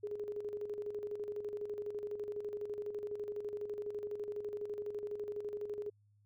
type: tone with tremolo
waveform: sine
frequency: 415.3 Hz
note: G#4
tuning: in tune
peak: -36 dBFS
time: 0.03-5.9 s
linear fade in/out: 10 ms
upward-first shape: square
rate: 12 Hz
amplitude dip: 55%
effects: added 103 Hz sine -66 dBFS peak until 6.25 s